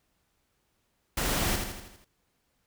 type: noise with echo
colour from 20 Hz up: pink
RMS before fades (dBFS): -29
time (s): 1.17-1.56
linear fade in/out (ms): 5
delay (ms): 81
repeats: 6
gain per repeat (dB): -5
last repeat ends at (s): 2.046
effects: pink hiss -74 dBFS RMS until 2.66 s